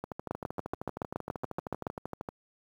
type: two click trains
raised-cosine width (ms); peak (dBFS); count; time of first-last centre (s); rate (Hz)
1; -18 / -22; 12 / 30; 0.31-1.868 / 0.04-2.288; 7.06 / 12.9
effects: high-pass 80 Hz 12 dB/octave + 9-bit